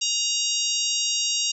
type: harmonic tone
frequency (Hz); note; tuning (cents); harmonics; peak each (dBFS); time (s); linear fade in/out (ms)
941; A#5; +16; 3 / 4 / 5 / 6 / 7 / 8; -28 / -29 / -30 / -29 / -28 / -32; 0.01-1.52; 10
effects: none